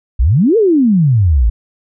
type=exponential two-way sweep; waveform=sine; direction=up then down; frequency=51 to 472.9 to 51 Hz; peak=-7 dBFS; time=0.19-1.5 s; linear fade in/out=10 ms; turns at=0.57 s; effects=none